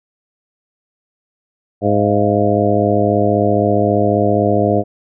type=harmonic tone with a mistuned harmonic; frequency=103.83 Hz; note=G#2; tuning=in tune; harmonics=1 / 2 / 3 / 4 / 5 / 6 / 7; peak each=-19 / -19 / -19 / -19 / -19 / -19 / -19 dBFS; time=1.81-4.84 s; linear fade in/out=50 ms; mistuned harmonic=7; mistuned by=-70 cents; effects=none